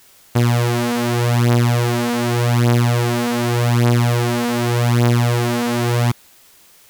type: beating tone pair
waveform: sawtooth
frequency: 119.3 / 120.15 Hz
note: A#2 / B2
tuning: +41 / -47 cents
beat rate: 0.85 Hz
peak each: -13 dBFS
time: 0.35-6.12 s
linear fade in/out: 10 ms
effects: white hiss -49 dBFS RMS until 6.89 s